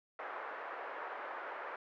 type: band-pass noise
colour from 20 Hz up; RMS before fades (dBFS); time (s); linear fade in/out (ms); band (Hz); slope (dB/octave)
white; -44; 0.19-1.76; 2; 440 to 1600; 24
effects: none